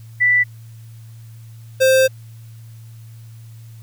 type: tone pair in turn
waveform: sine / square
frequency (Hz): 1975.5 / 524.9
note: B6 / C5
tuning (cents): 0 / +5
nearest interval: octave + major seventh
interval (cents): 2295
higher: first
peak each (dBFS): -11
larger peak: neither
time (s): 0.2-0.44 / 1.8-2.08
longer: second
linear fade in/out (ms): 20
effects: added 113 Hz sine -36 dBFS peak until 3.82 s + white hiss -54 dBFS RMS until 3.82 s